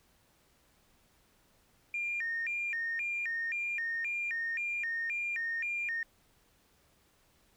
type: tone with vibrato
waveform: sine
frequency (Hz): 2100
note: C7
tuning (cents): +6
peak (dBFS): -31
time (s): 1.94-6.03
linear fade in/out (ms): 2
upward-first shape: square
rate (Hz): 1.9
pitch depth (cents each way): 230
effects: tanh soft clip ceiling -27 dBFS + pink hiss -68 dBFS RMS until 7.56 s